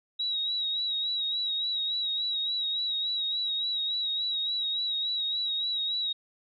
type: tone with vibrato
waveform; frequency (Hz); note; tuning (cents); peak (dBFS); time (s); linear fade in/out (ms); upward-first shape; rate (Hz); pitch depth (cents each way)
sine; 3839; B7; -50; -27; 0.19-6.13; 10; sine; 3.5; 45
effects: none